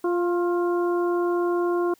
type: harmonic tone with a mistuned harmonic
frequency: 349.2 Hz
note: F4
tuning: in tune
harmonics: 1 / 2 / 3 / 4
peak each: -21 / -32 / -31 / -37 dBFS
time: 0.04-1.94 s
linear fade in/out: 5 ms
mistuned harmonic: 3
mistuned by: +29 cents
effects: white hiss -60 dBFS RMS until 1.99 s